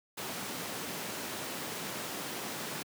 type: high-pass noise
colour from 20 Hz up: pink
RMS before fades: -39 dBFS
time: 0.17-2.83 s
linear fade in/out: 10 ms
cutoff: 170 Hz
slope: 12 dB/octave
effects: high-pass 100 Hz 12 dB/octave